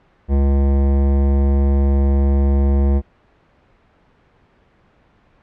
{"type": "tone with hard clipping", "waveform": "sine", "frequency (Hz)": 69.2, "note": "C#2", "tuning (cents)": -2, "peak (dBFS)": -14, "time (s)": [0.28, 3.02], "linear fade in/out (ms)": 50, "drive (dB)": 16, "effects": ["pink hiss -55 dBFS RMS until 5.42 s", "low-pass 2000 Hz 12 dB/octave"]}